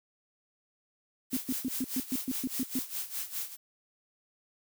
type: noise with tremolo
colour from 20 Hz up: blue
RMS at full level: -34 dBFS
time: 1.3-3.57 s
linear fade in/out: 50 ms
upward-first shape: sine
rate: 4.9 Hz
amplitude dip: 80%
type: tone bursts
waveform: sine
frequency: 257.5 Hz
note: C4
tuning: 28 cents flat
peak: -28 dBFS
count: 10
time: 1.33-2.79 s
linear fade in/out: 2 ms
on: 38 ms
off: 120 ms
effects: none